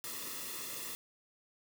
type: noise with comb filter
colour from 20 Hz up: white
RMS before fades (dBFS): -42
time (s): 0.04-0.95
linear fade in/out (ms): 0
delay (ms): 1.3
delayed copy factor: -0.75
effects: none